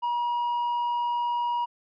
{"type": "tone with tanh clipping", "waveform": "sine", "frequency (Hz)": 958, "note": "A#5", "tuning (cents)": 47, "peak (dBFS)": -25, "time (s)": [0.02, 1.66], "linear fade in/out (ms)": 20, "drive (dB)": 3, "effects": []}